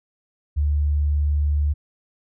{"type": "tone", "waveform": "sine", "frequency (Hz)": 73.42, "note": "D2", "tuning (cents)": 0, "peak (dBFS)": -17, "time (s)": [0.56, 1.74], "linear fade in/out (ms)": 20, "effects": []}